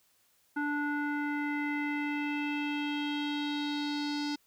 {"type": "tone with low-pass filter sweep", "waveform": "square", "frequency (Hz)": 292.5, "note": "D4", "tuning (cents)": -7, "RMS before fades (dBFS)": -33, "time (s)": [0.56, 4.36], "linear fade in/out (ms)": 10, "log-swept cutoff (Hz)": [1400, 4900], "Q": 4.1, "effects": ["white hiss -69 dBFS RMS until 4.46 s"]}